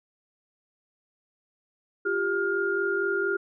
sine tone cluster, 352.9 / 397.2 / 1413 Hz, F4 / G4 / F6, +18 / +23 / +20 cents, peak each -31 / -27 / -27 dBFS, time 2.05-3.37 s, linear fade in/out 10 ms, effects none

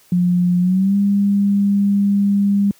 sine tone with pitch glide, 177.8 to 200.7 Hz, F3 to G3, +31 to +41 cents, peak -12 dBFS, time 0.12-2.71 s, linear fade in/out 2 ms, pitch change +210 cents, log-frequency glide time 0.6-0.96 s, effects white hiss -52 dBFS RMS until 2.79 s + high-pass 80 Hz 12 dB/octave

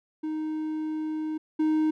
triangle tone pair in turn, 311.1 / 311.1 Hz, D#4 / D#4, 0 / 0 cents, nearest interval unison, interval 0 cents, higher neither, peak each -26 / -19 dBFS, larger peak second, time 0.23-1.38 / 1.59-1.91 s, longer first, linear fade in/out 10 ms, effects none

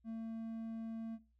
triangle tone, 225.4 Hz, A3, 42 cents sharp, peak -38 dBFS, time 0.04-1.19 s, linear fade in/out 50 ms, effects noise-tail reverb RT60 0.3 s tail -18 dB re dry + added 60 Hz sine -70 dBFS peak until 1.39 s

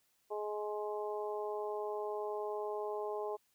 harmonic tone, 209.9 Hz, G#3, 19 cents sharp, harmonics 2 / 3 / 4 / 5, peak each -38 / -43 / -43 / -47 dBFS, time 0.3-3.37 s, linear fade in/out 20 ms, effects white hiss -75 dBFS RMS until 3.54 s

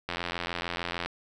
click train, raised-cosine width 0.3 ms, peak -15 dBFS, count 85, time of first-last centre 0.09-1.06 s, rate 86.6 Hz, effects none

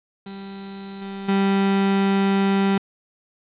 35% pulse tone with level steps, 196 Hz, G3, in tune, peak -32 / -28 / -15 dBFS, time 0.26-2.78 s, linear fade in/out 5 ms, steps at 1.01 / 1.28 s, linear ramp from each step 10 ms, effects resampled to 8000 Hz + 8-bit

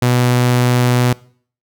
sawtooth tone, 123.47 Hz, B2, in tune, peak -7 dBFS, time 0.02-1.13 s, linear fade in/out 5 ms, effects noise-tail reverb RT60 0.5 s tail -22 dB re dry

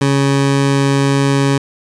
20% pulse tone, 138.59 Hz, C#3, in tune, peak -6 dBFS, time 0.01-1.58 s, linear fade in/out 5 ms, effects resampled to 22050 Hz

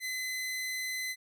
sawtooth tone, 2030 Hz, B6, 47 cents sharp, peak -30 dBFS, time 0-1.16 s, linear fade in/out 50 ms, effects none

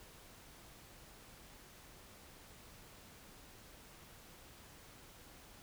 silence, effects pink hiss -58 dBFS RMS until 5.62 s

